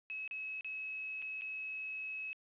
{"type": "tone with dropouts", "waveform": "sine", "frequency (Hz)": 2573, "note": "E7", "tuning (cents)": -43, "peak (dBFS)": -39, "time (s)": [0.1, 2.33], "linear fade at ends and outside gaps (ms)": 0, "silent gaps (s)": [[0.277, 0.311], [0.609, 0.646], [1.219, 1.224], [1.411, 1.419]], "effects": ["resampled to 8000 Hz", "11-bit"]}